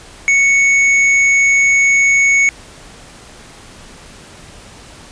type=tone with tanh clipping; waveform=triangle; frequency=2217 Hz; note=C#7; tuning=in tune; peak=-10 dBFS; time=0.28-2.49 s; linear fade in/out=0 ms; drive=14 dB; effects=pink hiss -38 dBFS RMS until 5.11 s + resampled to 22050 Hz